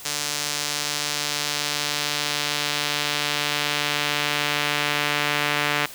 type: tone with band-pass filter sweep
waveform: sawtooth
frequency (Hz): 146.83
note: D3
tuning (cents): 0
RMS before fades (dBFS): -25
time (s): 0.05-5.86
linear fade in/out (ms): 5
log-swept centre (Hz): 6200 to 2300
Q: 1.1
effects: white hiss -40 dBFS RMS until 5.94 s